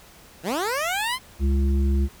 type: linear sweep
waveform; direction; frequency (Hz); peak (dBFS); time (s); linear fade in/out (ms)
15% pulse; up; 146.83 to 1064; -17; 0.43-1.19; 50
type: harmonic tone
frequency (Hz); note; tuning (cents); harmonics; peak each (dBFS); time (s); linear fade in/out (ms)
68.6; C#2; -17; 1 / 3 / 5; -18 / -28 / -32; 1.39-2.09; 50
effects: pink hiss -49 dBFS RMS until 2.2 s